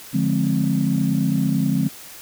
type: chord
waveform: sine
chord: D half-diminished seventh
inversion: none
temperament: just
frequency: 146.83 / 176.2 / 211.4 / 264.3 Hz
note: D3 / F3 / Ab3 / C4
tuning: 0 / +16 / +31 / +18 cents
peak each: -22 dBFS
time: 0.13-1.89 s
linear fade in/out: 20 ms
effects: tanh soft clip ceiling -8 dBFS + white hiss -40 dBFS RMS until 2.21 s